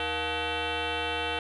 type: tone with frequency modulation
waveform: sine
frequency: 1108.7 Hz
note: C#6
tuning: in tune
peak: -26 dBFS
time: 0-1.39 s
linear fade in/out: 2 ms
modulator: 396 Hz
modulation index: 5.7
effects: tanh soft clip ceiling -25 dBFS